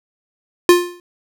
square tone with exponential decay, 352.1 Hz, F4, 14 cents sharp, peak -4 dBFS, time 0.69-1 s, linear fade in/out 1 ms, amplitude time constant 66 ms, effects none

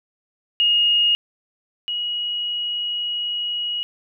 sine tone pair in turn, 2862 / 2902 Hz, F7 / F#7, +42 / -34 cents, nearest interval unison, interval 24 cents, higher second, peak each -14 / -22 dBFS, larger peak first, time 0.6-1.15 / 1.88-3.83 s, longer second, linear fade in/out 0 ms, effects none

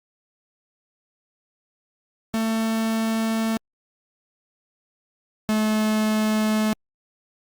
45% pulse tone pair in turn, 223.3 / 215.8 Hz, A3 / A3, +26 / -33 cents, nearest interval minor second, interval 59 cents, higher first, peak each -21 / -19 dBFS, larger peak second, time 2.34-3.57 / 5.49-6.73 s, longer second, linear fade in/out 0 ms, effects Opus 48 kbps

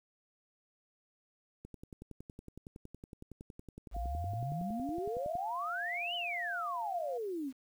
click train, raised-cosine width 3 ms, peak -34 dBFS, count 41, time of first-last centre 1.65-5.354 s, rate 10.8 Hz
sine exponential two-way sweep, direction up then down, 47.49 to 3076 to 249.5 Hz, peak -35 dBFS, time 3.91-7.53 s, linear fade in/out 50 ms, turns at 6.15 s
sine tone, 698.5 Hz, F5, in tune, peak -40 dBFS, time 3.94-7.18 s, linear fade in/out 10 ms
effects 10-bit

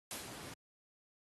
white noise with exponential decay, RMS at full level -40 dBFS, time 0.11-0.53 s, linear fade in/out 1 ms, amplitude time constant 91 ms
pink noise, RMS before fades -49 dBFS, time 0.12-0.54 s, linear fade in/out 5 ms
effects high-pass 100 Hz 12 dB/octave + AAC 32 kbps

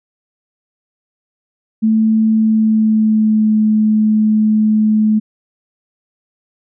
sine tone with pitch glide, 220 to 215.3 Hz, A3 to A3, 0 to -37 cents, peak -9 dBFS, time 1.82-5.2 s, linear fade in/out 20 ms, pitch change -37 cents, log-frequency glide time 2.32-3.58 s, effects none

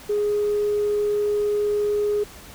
sine tone, 415.3 Hz, G#4, in tune, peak -18 dBFS, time 0.09-2.24 s, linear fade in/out 10 ms, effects tanh soft clip ceiling -15 dBFS + pink hiss -43 dBFS RMS until 2.54 s

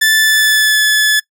sawtooth tone with pitch glide, 1755 to 1721.9 Hz, A6 to A6, -5 to -38 cents, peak -5 dBFS, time 0.01-1.2 s, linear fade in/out 10 ms, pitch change -33 cents, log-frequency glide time 0.19-0.83 s, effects noise-tail reverb RT60 0.1 s tail -22 dB re dry

